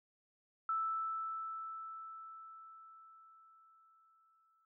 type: tone with exponential decay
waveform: sine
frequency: 1318.5 Hz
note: E6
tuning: in tune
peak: -32 dBFS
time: 0.69-4.65 s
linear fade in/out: 2 ms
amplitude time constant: 860 ms
effects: none